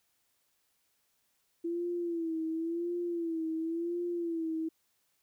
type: tone with vibrato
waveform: sine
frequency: 334.6 Hz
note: E4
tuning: 26 cents sharp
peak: -31 dBFS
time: 1.64-4.69 s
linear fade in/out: 10 ms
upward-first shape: sine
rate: 0.94 Hz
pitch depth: 74 cents each way
effects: white hiss -75 dBFS RMS until 5.22 s